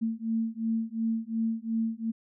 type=beating tone pair; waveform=sine; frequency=224 / 226.8 Hz; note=A3 / A#3; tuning=+31 / -47 cents; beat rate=2.8 Hz; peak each=-30 dBFS; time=0.01-2.12 s; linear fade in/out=20 ms; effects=none